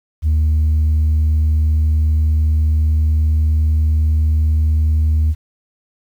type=tone with pitch glide; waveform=sine; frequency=77.2 to 77.65 Hz; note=D#2 to D#2; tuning=-13 to -3 cents; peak=-9 dBFS; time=0.22-5.35 s; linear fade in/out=50 ms; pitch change=+10 cents; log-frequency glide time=0.45-5.01 s; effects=tanh soft clip ceiling -10 dBFS + 8-bit